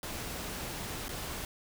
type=noise with dropouts; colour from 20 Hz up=pink; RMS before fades=-39 dBFS; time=0.03-1.45 s; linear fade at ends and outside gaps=1 ms; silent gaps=1.083-1.091 s; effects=none